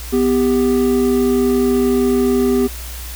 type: tone pair together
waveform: triangle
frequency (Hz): 248.8 / 395.2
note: B3 / G4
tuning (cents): +13 / +14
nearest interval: minor sixth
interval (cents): 801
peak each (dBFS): -13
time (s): 0.12-2.68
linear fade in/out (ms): 20
effects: added 60 Hz sine -28 dBFS peak until 3.15 s + white hiss -33 dBFS RMS until 3.15 s